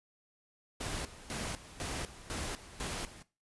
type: noise with tremolo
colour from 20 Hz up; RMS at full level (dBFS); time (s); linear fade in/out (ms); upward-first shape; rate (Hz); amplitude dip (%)
pink; -38; 0.8-3.23; 10; square; 2; 80
effects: noise-tail reverb RT60 0.3 s tail -18 dB re dry + resampled to 24000 Hz